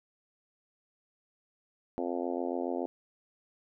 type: harmonic tone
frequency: 87.1 Hz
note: F2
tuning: 4 cents flat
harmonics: 3 / 4 / 5 / 6 / 7 / 8 / 9 / 10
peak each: -36 / -36 / -39 / -39 / -41 / -40 / -46 / -48 dBFS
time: 1.98-2.86 s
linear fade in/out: 0 ms
effects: none